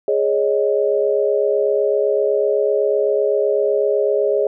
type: chord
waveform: sine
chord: Ab suspended fourth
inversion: none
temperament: equal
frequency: 415.3 / 554.4 / 622.3 Hz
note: Ab4 / Db5 / Eb5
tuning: 0 / 0 / 0 cents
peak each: -17 / -19 / -21 dBFS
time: 0.08-4.47 s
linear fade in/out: 2 ms
effects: none